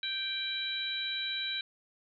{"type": "harmonic tone", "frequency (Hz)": 784, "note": "G5", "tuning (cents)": 0, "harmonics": [2, 3, 4, 5], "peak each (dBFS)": [-40, -40, -41, -34], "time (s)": [0.03, 1.61], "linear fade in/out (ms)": 2, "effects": []}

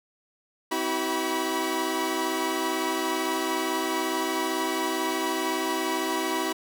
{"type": "tone cluster", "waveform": "sawtooth", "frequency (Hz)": [259, 323.8, 381.6, 976, 1132], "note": ["C4", "E4", "G4", "B5", "C#6"], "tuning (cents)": [-17, -31, -47, -21, 36], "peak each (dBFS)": [-32, -26, -27, -27, -34], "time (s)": [0.71, 6.53], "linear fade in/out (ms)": 10, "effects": []}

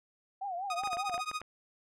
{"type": "tone with vibrato", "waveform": "sine", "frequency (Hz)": 747, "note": "F#5", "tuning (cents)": 16, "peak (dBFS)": -34, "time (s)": [0.41, 1.21], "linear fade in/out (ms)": 10, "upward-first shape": "triangle", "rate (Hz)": 5.1, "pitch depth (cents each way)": 170}
{"type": "tone with tremolo", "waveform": "sawtooth", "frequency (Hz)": 1244.5, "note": "D#6", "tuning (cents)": 0, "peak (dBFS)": -27, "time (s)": [0.7, 1.41], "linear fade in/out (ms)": 2, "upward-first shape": "triangle", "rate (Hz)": 14, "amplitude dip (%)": 100}
{"type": "clicks", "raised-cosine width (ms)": 0.5, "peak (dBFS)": -28, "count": 9, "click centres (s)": [0.836, 0.874, 0.931, 0.97, 1.096, 1.143, 1.179, 1.314, 1.416]}
{"effects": ["low-pass 8000 Hz 12 dB/octave"]}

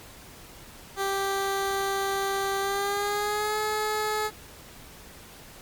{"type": "tone with pitch glide", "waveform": "15% pulse", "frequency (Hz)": [392, 427.5], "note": ["G4", "A4"], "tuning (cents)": [0, -50], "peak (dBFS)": -19, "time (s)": [0.96, 4.31], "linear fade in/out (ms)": 50, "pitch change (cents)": 150, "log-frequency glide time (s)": [2.6, 3.58], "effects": ["pink hiss -47 dBFS RMS until 5.61 s", "MP3 96 kbps"]}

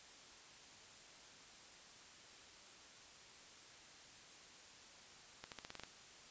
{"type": "accelerating click train", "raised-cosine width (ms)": 0.2, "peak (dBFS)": -30, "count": 8, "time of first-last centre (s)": [5.44, 5.835], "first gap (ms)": 78, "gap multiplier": 0.89, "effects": ["white hiss -59 dBFS RMS until 6.3 s", "resampled to 16000 Hz"]}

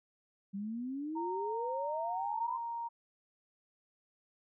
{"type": "exponential sweep", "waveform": "sine", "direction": "up", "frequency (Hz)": [192.4, 1046.5], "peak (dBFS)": -36, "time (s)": [0.53, 2.58], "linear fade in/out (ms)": 20}
{"type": "tone with pitch glide", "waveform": "sine", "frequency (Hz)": [925, 932.5], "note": ["A#5", "A#5"], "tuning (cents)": [-14, 0], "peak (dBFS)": -36, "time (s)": [1.15, 2.89], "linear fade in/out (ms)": 20, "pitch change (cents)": 14, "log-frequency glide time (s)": [2.3, 2.57]}
{"effects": []}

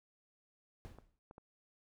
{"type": "noise with exponential decay", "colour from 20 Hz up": "brown", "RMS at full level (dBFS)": -46, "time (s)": [0.85, 1.19], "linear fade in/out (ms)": 0, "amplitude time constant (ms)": 73}
{"type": "clicks", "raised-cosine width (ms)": 1, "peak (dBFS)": -39, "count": 3, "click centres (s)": [0.986, 1.311, 1.381]}
{"effects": []}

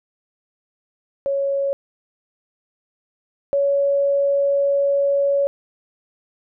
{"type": "tone pair in turn", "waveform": "sine", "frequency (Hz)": [554.4, 560.8], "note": ["C#5", "C#5"], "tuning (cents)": [0, 20], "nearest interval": "unison", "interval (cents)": 20, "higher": "second", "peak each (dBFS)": [-18, -15], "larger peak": "second", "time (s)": [[1.26, 1.73], [3.53, 5.47]], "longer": "second", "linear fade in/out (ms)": 0, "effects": []}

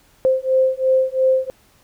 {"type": "beating tone pair", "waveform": "sine", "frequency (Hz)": [521, 523.9], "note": ["C5", "C5"], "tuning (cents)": [-7, 2], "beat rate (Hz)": 2.9, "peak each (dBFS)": -17, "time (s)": [0.25, 1.5], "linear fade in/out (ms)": 0, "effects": ["pink hiss -55 dBFS RMS until 1.83 s"]}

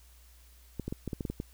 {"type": "clicks", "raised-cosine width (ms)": 3, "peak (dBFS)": -21, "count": 9, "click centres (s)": [0.797, 0.88, 0.925, 1.077, 1.132, 1.208, 1.252, 1.3, 1.401], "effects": ["added 60 Hz sine -55 dBFS peak until 1.53 s", "white hiss -62 dBFS RMS until 1.53 s"]}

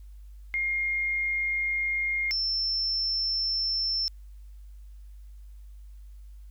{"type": "tone pair in turn", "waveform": "sine", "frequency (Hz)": [2129, 5350], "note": ["C7", "E8"], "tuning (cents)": [30, 25], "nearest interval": "octave + major third", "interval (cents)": 1595, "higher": "second", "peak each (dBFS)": -25, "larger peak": "neither", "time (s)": [[0.54, 2.31], [2.31, 4.08]], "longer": "neither", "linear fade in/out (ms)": 0, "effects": ["added 50 Hz sine -43 dBFS peak until 6.5 s", "white hiss -70 dBFS RMS until 6.5 s"]}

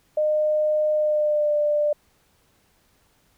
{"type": "tone with pitch glide", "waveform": "sine", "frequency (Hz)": [610, 593.7], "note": ["D#5", "D5"], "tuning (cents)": [-34, 19], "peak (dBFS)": -18, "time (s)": [0.17, 1.93], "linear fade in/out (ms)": 5, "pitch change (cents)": -47, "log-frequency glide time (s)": [0.93, 1.55], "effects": ["pink hiss -63 dBFS RMS until 3.37 s"]}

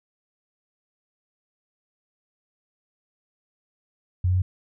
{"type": "tone with pitch steps", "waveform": "sine", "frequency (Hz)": [90.5, 91.45, 92.4], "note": ["F#2", "F#2", "F#2"], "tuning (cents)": [-38, -20, -2], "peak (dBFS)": -18, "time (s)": [4.24, 4.42], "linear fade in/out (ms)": 5, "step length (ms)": 60, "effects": []}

